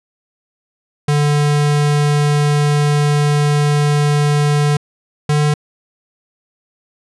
square tone pair in turn, 146.83 / 148.71 Hz, D3 / D3, 0 / +22 cents, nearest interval unison, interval 22 cents, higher second, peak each -12 dBFS, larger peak neither, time 1.08-4.77 / 5.29-5.54 s, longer first, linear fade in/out 5 ms, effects resampled to 24000 Hz

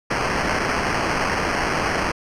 blue noise with sample-and-hold, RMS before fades -22 dBFS, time 0.1-2.12 s, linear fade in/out 10 ms, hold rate 3675 Hz, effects low-pass 6000 Hz 12 dB/octave

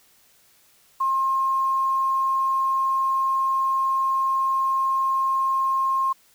sine tone with quantisation, 1067 Hz, C6, 34 cents sharp, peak -19 dBFS, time 1-6.13 s, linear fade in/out 10 ms, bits 8, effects white hiss -58 dBFS RMS until 6.34 s

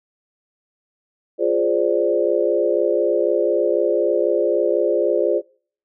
sine chord, D half-diminished seventh, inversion first, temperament equal, 349.2 / 415.3 / 523.3 / 587.3 Hz, F4 / Ab4 / C5 / D5, 0 / 0 / 0 / 0 cents, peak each -21 dBFS, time 1.38-5.42 s, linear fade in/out 50 ms, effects noise-tail reverb RT60 0.5 s tail -26 dB re dry

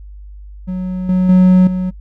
triangle tone with level steps, 184.1 Hz, F#3, 8 cents flat, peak -16 / -8 / -3 / -13 dBFS, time 0.67-1.91 s, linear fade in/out 20 ms, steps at 1.09 / 1.29 / 1.67 s, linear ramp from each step 2 ms, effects noise-tail reverb RT60 0.1 s tail -25 dB re dry + added 50 Hz sine -31 dBFS peak until 2 s

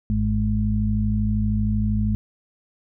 harmonic tone, 52.8 Hz, G#1, 29 cents sharp, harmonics 1 / 2 / 4, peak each -23 / -23 / -23 dBFS, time 0.1-2.15 s, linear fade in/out 0 ms, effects none

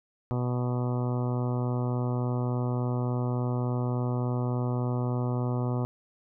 harmonic tone, 123.47 Hz, B2, in tune, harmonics 1 / 2 / 3 / 4 / 5 / 6 / 7 / 8 / 9 / 10, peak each -27 / -33 / -37 / -39 / -41 / -43 / -44 / -45 / -46 / -47 dBFS, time 0.31-5.85 s, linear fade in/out 0 ms, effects none

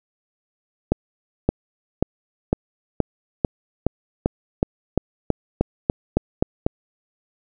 accelerating click train, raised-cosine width 2 ms, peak -3 dBFS, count 16, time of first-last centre 0.92-6.665 s, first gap 570 ms, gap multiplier 0.94, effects none

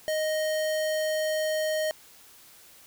square tone, 622.3 Hz, D#5, in tune, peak -26 dBFS, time 0.08-1.91 s, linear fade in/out 0 ms, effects white hiss -53 dBFS RMS until 2.86 s

